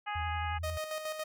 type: harmonic tone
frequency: 415.3 Hz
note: G#4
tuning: in tune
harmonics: 2 / 3 / 4 / 5 / 6 / 7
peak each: -36 / -40 / -42 / -44 / -46 / -47 dBFS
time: 0.06-0.59 s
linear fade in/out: 20 ms
type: tone with vibrato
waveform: sine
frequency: 82.41 Hz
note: E2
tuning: in tune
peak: -35 dBFS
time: 0.15-0.78 s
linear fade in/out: 10 ms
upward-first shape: sine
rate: 11 Hz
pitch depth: 62 cents each way
type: tone with tremolo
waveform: sawtooth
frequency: 622.3 Hz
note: D#5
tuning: in tune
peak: -30 dBFS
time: 0.63-1.24 s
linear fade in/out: 10 ms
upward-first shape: square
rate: 7.1 Hz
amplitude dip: 50%
effects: none